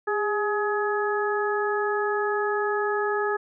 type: harmonic tone with a mistuned harmonic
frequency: 421.6 Hz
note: G#4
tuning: 26 cents sharp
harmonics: 1 / 2 / 3 / 4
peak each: -25 / -30 / -30 / -30 dBFS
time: 0.07-3.37 s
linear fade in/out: 10 ms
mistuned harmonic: 1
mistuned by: -44 cents
effects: none